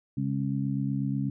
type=harmonic tone; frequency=68.2 Hz; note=C#2; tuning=28 cents flat; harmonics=2 / 3 / 4; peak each=-29 / -31 / -32 dBFS; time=0.17-1.3 s; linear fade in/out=5 ms; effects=none